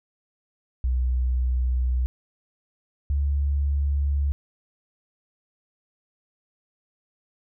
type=tone pair in turn; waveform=sine; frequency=62.6 / 70.86 Hz; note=B1 / C#2; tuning=+24 / +39 cents; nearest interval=major second; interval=215 cents; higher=second; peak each=-20 dBFS; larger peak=neither; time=0.84-2.06 / 3.1-4.32 s; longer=neither; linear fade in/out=0 ms; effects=none